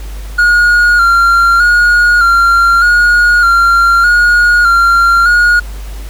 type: tone with vibrato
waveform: triangle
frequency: 1410 Hz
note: F6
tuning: 16 cents sharp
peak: -3 dBFS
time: 0.38-5.6 s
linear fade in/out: 10 ms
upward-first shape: square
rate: 0.82 Hz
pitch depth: 35 cents each way
effects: added 50 Hz sine -21 dBFS peak until 6.09 s + pink hiss -35 dBFS RMS until 6.09 s